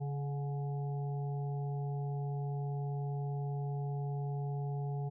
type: harmonic tone with a mistuned harmonic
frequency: 140.8 Hz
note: C#3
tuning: 27 cents sharp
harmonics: 1 / 3 / 5 / 6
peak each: -34 / -46 / -48 / -53 dBFS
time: 0-5.1 s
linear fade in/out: 20 ms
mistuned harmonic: 5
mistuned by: +49 cents
effects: none